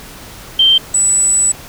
sine tone pair in turn, 3136 / 7902 Hz, G7 / B8, 0 / 0 cents, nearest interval octave + major third, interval 1600 cents, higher second, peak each -6 / -9 dBFS, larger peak first, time 0.59-0.78 / 0.94-1.52 s, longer second, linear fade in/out 5 ms, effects pink hiss -34 dBFS RMS until 1.68 s

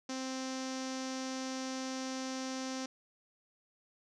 sawtooth tone with low-pass filter, 261.6 Hz, C4, in tune, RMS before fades -39 dBFS, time 0.09-2.86 s, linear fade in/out 5 ms, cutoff 5900 Hz, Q 3.9, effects none

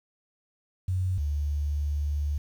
sine tone pair in turn, 92.1 / 73.1 Hz, F#2 / D2, -7 / -7 cents, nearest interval major third, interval 400 cents, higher first, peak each -24 / -25 dBFS, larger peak first, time 0.88-1.18 / 1.18-2.38 s, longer second, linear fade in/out 5 ms, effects 9-bit

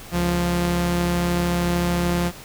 sawtooth tone pair together, 69.3 / 174.63 Hz, C#2 / F3, 0 / 0 cents, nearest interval octave + major third, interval 1600 cents, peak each -23 / -16 dBFS, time 0.11-2.32 s, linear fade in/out 50 ms, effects pink hiss -40 dBFS RMS until 2.44 s

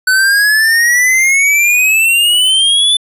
square exponential sweep, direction up, 1498 to 3520 Hz, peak -8 dBFS, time 0.07-2.97 s, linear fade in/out 5 ms, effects resampled to 32000 Hz

